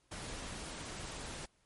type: noise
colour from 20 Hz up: pink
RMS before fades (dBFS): -44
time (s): 0.11-1.46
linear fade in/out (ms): 10
effects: pink hiss -73 dBFS RMS until 1.65 s + MP3 48 kbps